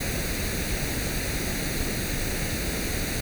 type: noise with comb filter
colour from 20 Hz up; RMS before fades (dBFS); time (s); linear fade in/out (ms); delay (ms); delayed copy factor
pink; -28; 0-3.21; 10; 0.47; +0.65
effects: none